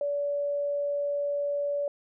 sine tone, 574 Hz, D5, 40 cents flat, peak -26 dBFS, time 0.01-1.88 s, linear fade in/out 2 ms, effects none

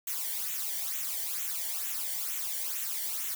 blue noise with flanger, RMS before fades -34 dBFS, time 0.07-3.35 s, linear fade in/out 5 ms, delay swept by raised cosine 0.2 to 0.79 ms, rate 2.2 Hz, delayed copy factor -0.7, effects none

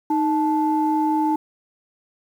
sine tone pair together, 310.6 / 873 Hz, D#4 / A5, -3 / -14 cents, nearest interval octave + tritone, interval 1789 cents, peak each -19 / -20 dBFS, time 0.1-1.36 s, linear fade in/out 5 ms, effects tanh soft clip ceiling -9 dBFS + 8-bit

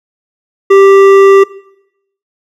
sine tone with hard clipping, 392 Hz, G4, in tune, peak -3 dBFS, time 0.7-1.44 s, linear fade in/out 10 ms, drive 11 dB, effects noise-tail reverb RT60 0.8 s tail -20 dB re dry

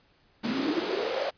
pink noise with high-pass filter sweep, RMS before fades -29 dBFS, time 0.43-1.31 s, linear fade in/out 20 ms, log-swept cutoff 220 to 610 Hz, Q 7.9, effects pink hiss -64 dBFS RMS until 1.37 s + resampled to 11025 Hz

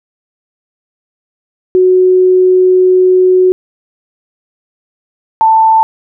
sine tone pair in turn, 368.9 / 887.1 Hz, F#4 / A5, -5 / +14 cents, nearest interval octave + minor third, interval 1519 cents, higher second, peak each -4 dBFS, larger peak neither, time 1.75-3.52 / 5.41-5.83 s, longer first, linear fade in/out 0 ms, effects none

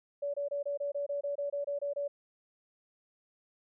sine tone bursts, 571 Hz, D5, 49 cents flat, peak -31 dBFS, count 13, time 0.22-2.08 s, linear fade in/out 10 ms, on 120 ms, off 25 ms, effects none

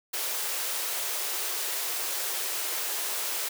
white high-pass noise, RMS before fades -31 dBFS, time 0.13-3.49 s, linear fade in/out 10 ms, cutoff 340 Hz, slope 48 dB/octave, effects none

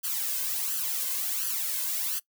blue noise with flanger, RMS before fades -30 dBFS, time 0.03-2.2 s, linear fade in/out 20 ms, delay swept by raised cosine 0.65 to 1.95 ms, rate 1.4 Hz, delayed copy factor +0.8, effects noise-tail reverb RT60 0.1 s tail -21 dB re dry

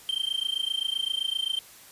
triangle tone with amplitude modulation, 3136 Hz, G7, in tune, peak -21 dBFS, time 0.09-1.59 s, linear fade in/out 0 ms, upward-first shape sine, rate 27.7 Hz, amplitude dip 95%, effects white hiss -50 dBFS RMS until 1.91 s + resampled to 32000 Hz

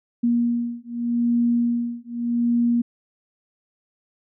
sine beating tone pair, 236.9 / 237.73 Hz, A#3 / A#3, +28 / +34 cents, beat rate 0.83 Hz, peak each -22 dBFS, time 0.23-2.82 s, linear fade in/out 10 ms, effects none

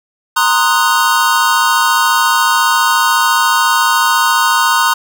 square chord, C half-diminished seventh, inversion third, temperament equal, 932.3 / 1046.5 / 1244.5 / 1480 Hz, Bb5 / C6 / Eb6 / Gb6, 0 / 0 / 0 / 0 cents, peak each -16 dBFS, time 0.36-4.94 s, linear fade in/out 10 ms, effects 7-bit

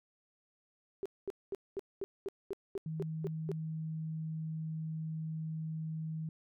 sine tone bursts, 392 Hz, G4, in tune, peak -34 dBFS, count 11, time 1.03-3.516 s, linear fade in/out 0 ms, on 26 ms, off 220 ms
sine tone, 158.7 Hz, D#3, 35 cents sharp, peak -36 dBFS, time 2.86-6.29 s, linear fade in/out 2 ms
effects none

